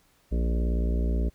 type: harmonic tone with a mistuned harmonic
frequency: 58.6 Hz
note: A#1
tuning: 10 cents sharp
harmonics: 1 / 3 / 4 / 5 / 6 / 7 / 8 / 9 / 10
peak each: -23 / -34 / -36 / -39 / -43 / -39 / -46 / -47 / -44 dBFS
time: 0.31-1.3 s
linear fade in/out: 20 ms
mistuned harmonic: 10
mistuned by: +51 cents
effects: pink hiss -64 dBFS RMS until 1.34 s